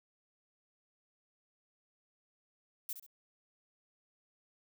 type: noise with echo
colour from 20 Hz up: violet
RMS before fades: -39 dBFS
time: 2.89-2.93 s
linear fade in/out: 2 ms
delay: 67 ms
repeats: 2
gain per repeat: -9 dB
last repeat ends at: 3.064 s
effects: none